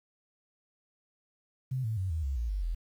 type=tone with pitch steps; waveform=sine; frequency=129.9 / 110.5 / 94 / 79.96 / 68.02 / 57.86 / 49.22 / 41.87 Hz; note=C3 / A2 / F#2 / D#2 / C#2 / A#1 / G1 / E1; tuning=-12 / +8 / +28 / +48 / -32 / -12 / +8 / +28 cents; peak=-29 dBFS; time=1.71-2.75 s; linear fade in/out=10 ms; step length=130 ms; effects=10-bit